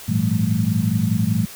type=tone cluster; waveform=sine; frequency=104.6 / 116 / 167.3 / 192.3 / 217.3 Hz; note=G#2 / A#2 / E3 / G3 / A3; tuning=+13 / -8 / +26 / -33 / -21 cents; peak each=-23 dBFS; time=0.08-1.46 s; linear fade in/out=10 ms; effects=white hiss -38 dBFS RMS until 1.55 s